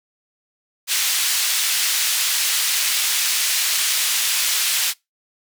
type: band-pass noise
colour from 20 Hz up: pink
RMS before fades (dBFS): -20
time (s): 0.87-4.94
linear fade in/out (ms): 50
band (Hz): 2700 to 16000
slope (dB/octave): 12
effects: noise-tail reverb RT60 0.2 s tail -24 dB re dry